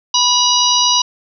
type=harmonic tone with a mistuned harmonic; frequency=969 Hz; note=B5; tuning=33 cents flat; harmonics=1 / 3 / 4 / 5 / 6; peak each=-17 / -17 / -17 / -17 / -17 dBFS; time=0.14-1.02 s; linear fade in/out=5 ms; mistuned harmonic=1; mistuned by=+33 cents; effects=none